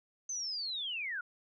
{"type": "linear sweep", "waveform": "sine", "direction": "down", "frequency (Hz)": [6270, 1383], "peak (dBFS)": -35, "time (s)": [0.29, 1.21], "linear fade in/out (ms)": 5, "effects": []}